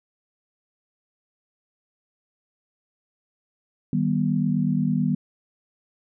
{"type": "chord", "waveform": "sine", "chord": "Eb augmented", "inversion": "none", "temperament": "just", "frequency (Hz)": [155.56, 194.45, 243.1], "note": ["Eb3", "G3", "B3"], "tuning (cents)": [0, -14, -27], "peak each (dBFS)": -24, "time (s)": [3.93, 5.15], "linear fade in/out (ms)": 2, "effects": []}